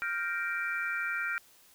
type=chord; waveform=sine; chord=G minor seventh; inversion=third; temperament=equal; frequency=1396.9 / 1568 / 1864.7 / 2349 Hz; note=F6 / G6 / Bb6 / D7; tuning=0 / 0 / 0 / 0 cents; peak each=-33 / -37 / -39 / -37 dBFS; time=0.02-1.38 s; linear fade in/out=0 ms; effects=white hiss -60 dBFS RMS until 1.74 s